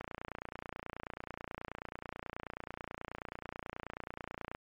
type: click train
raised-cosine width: 0.5 ms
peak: -25 dBFS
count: 134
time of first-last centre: 0.01-4.549 s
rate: 29.3 Hz
effects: MP3 64 kbps